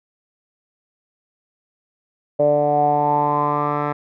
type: tone with low-pass filter sweep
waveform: 10% pulse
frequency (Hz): 146.83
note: D3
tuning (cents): 0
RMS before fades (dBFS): -18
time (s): 2.39-3.93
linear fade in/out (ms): 10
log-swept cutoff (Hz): 570 to 1400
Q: 7.3
effects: none